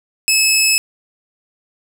15% pulse tone, 2594 Hz, E7, 28 cents flat, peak -4 dBFS, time 0.28-0.78 s, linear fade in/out 0 ms, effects none

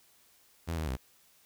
sawtooth tone with pitch steps, 83.3 / 79.1 / 64.6 Hz, E2 / D#2 / C2, +19 / +29 / -21 cents, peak -28 dBFS, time 0.67-0.97 s, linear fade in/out 20 ms, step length 100 ms, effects white hiss -64 dBFS RMS until 1.45 s

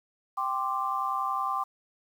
sine chord, G suspended fourth, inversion none, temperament just, 784 / 1045.3 / 1176 Hz, G5 / C6 / D6, 0 / -2 / +2 cents, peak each -33 / -31 / -30 dBFS, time 0.37-1.64 s, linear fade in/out 10 ms, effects 9-bit

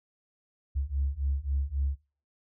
sine beating tone pair, 67.5 / 71.2 Hz, C#2 / C#2, -45 / +47 cents, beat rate 3.7 Hz, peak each -30 / -29 dBFS, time 0.75-1.96 s, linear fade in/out 20 ms, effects noise-tail reverb RT60 0.4 s tail -21 dB re dry + tanh soft clip ceiling -20 dBFS

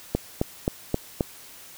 click train, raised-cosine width 2 ms, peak -8 dBFS, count 5, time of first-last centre 0.15-1.208 s, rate 3.78 Hz, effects white hiss -46 dBFS RMS until 1.77 s

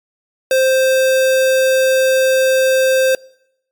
square tone, 524 Hz, C5, 2 cents sharp, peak -11 dBFS, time 0.51-3.15 s, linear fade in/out 2 ms, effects noise-tail reverb RT60 0.8 s tail -25 dB re dry + MP3 96 kbps

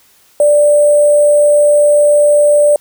sine tone with sample-and-hold, 587.3 Hz, D5, in tune, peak -5 dBFS, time 0.4-2.76 s, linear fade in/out 2 ms, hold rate 8820 Hz, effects white hiss -49 dBFS RMS until 2.8 s

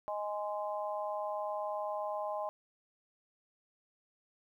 harmonic tone, 207.7 Hz, G#3, in tune, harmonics 3 / 4 / 5, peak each -37 / -39 / -41 dBFS, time 0.08-2.49 s, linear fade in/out 0 ms, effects 12-bit

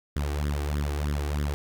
sawtooth tone with flanger, 73 Hz, D2, 10 cents flat, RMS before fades -28 dBFS, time 0.16-1.54 s, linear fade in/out 0 ms, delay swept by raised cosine 0.57 to 2.67 ms, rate 3.2 Hz, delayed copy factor +0.8, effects none

